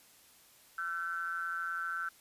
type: ring-modulated tone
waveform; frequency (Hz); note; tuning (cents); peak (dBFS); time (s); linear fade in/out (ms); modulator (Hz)
triangle; 86.1; F2; -24; -29; 0.78-2.09; 5; 1440
effects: white hiss -61 dBFS RMS until 2.2 s + resampled to 32000 Hz